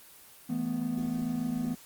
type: chord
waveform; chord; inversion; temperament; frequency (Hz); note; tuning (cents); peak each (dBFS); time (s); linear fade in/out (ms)
triangle; E suspended fourth; none; equal; 164.81 / 220 / 246.9; E3 / A3 / B3; 0 / 0 / 0; -35 / -33 / -29; 0.49-1.75; 10
effects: white hiss -53 dBFS RMS until 1.85 s + Opus 24 kbps